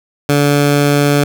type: tone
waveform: 15% pulse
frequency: 144.2 Hz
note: D3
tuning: 31 cents flat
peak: -3 dBFS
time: 0.29-1.24 s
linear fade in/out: 2 ms
effects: none